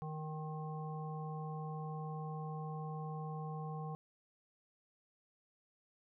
harmonic tone with a mistuned harmonic, 155.56 Hz, D#3, in tune, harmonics 1 / 3 / 5 / 7, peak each -41 / -50 / -48 / -51 dBFS, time 0.02-3.95 s, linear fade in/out 0 ms, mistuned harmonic 7, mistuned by -23 cents, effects none

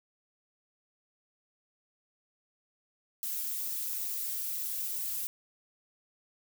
violet noise with flanger, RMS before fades -35 dBFS, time 3.23-5.27 s, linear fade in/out 0 ms, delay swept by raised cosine 1.5 to 7.2 ms, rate 2.2 Hz, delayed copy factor +0.9, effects none

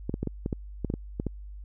clicks, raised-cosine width 3 ms, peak -16 dBFS, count 11, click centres 0.095 / 0.141 / 0.23 / 0.273 / 0.461 / 0.528 / 0.847 / 0.901 / 0.939 / 1.199 / 1.267 s, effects added 50 Hz sine -39 dBFS peak until 1.64 s

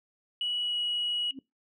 sine tone with pitch glide, 2932 to 2913 Hz, F#7 to F#7, -16 to -28 cents, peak -27 dBFS, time 0.41-1.31 s, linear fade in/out 2 ms, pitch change -12 cents, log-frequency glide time 0.58-0.77 s
sine tone with exponential growth, 268.3 Hz, C4, 44 cents sharp, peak -34 dBFS, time 1.28-1.39 s, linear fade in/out 2 ms, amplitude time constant 23 ms
effects noise-tail reverb RT60 0.2 s tail -22 dB re dry + tanh soft clip ceiling -23 dBFS

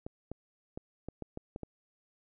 clicks, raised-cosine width 2 ms, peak -26 dBFS, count 8, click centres 0.065 / 0.316 / 0.775 / 1.086 / 1.223 / 1.374 / 1.561 / 1.633 s, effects none

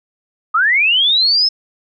sine linear sweep, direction up, 1200 to 5274 Hz, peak -10 dBFS, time 0.54-1.49 s, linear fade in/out 10 ms, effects none

